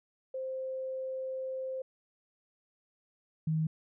sine tone pair in turn, 523.3 / 158.07 Hz, C5 / D#3, 0 / +28 cents, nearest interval octave + major sixth, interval 2072 cents, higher first, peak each -34 / -27 dBFS, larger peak second, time 0.34-1.82 / 3.47-3.67 s, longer first, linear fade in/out 5 ms, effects none

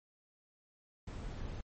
brown noise, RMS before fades -42 dBFS, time 1.07-1.61 s, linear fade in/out 5 ms, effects MP3 32 kbps

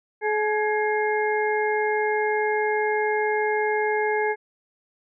harmonic tone with a mistuned harmonic, 426.2 Hz, G#4, 45 cents sharp, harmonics 1 / 2 / 4 / 5, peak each -23 / -26 / -29 / -30 dBFS, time 0.21-4.36 s, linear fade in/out 50 ms, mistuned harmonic 4, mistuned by -43 cents, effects none

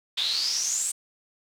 pink noise with band-pass filter sweep, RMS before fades -27 dBFS, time 0.17-0.92 s, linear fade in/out 10 ms, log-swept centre 3500 to 8400 Hz, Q 9.3, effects none

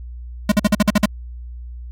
square tone bursts, 207.7 Hz, G#3, in tune, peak -11 dBFS, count 8, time 0.49-1.058 s, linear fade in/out 5 ms, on 29 ms, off 48 ms, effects added 60 Hz sine -30 dBFS peak until 1.91 s + AAC 48 kbps

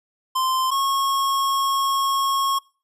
square tone pair in turn, 1041 / 1092.1 Hz, C6 / C#6, -9 / -26 cents, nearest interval minor second, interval 83 cents, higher second, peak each -20 dBFS, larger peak neither, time 0.35-0.71 / 0.71-2.59 s, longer second, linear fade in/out 10 ms, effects noise-tail reverb RT60 0.4 s tail -25 dB re dry + resampled to 32000 Hz

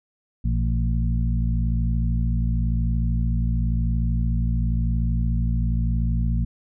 harmonic tone with a mistuned harmonic, 57 Hz, A#1, 38 cents flat, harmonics 1 / 2 / 3 / 4, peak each -21 / -25 / -29 / -31 dBFS, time 0.44-6.45 s, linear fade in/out 10 ms, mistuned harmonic 2, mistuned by +59 cents, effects none

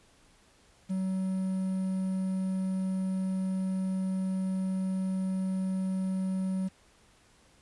triangle tone with quantisation, 188.6 Hz, F#3, 33 cents sharp, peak -26 dBFS, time 0.89-6.69 s, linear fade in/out 20 ms, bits 9, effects pink hiss -62 dBFS RMS until 7.61 s + resampled to 24000 Hz

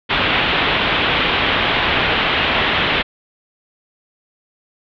white low-pass noise, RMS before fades -17 dBFS, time 0.09-3.03 s, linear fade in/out 20 ms, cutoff 3500 Hz, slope 48 dB/octave, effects none

